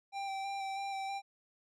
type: tone with vibrato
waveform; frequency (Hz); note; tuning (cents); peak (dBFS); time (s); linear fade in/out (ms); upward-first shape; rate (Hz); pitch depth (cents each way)
square; 784; G5; 0; -37; 0.12-1.22; 50; square; 3.1; 15
effects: low-pass 6000 Hz 12 dB/octave